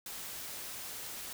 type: noise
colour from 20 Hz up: white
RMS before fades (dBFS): -43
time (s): 0.06-1.33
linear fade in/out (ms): 2
effects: none